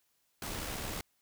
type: noise with amplitude modulation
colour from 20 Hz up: pink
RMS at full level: -37 dBFS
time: 0.42-1.01 s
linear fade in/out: 2 ms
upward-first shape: sine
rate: 72.3 Hz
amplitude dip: 40%
effects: white hiss -75 dBFS RMS until 1.21 s